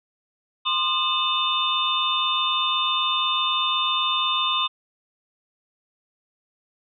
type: tone cluster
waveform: sine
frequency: 1048 / 1216 / 2609 / 2943 / 3594 Hz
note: C6 / D#6 / E7 / F#7 / A7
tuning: +2 / -40 / -18 / -10 / +36 cents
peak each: -26 / -28 / -31 / -30 / -23 dBFS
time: 0.65-4.68 s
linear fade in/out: 20 ms
effects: none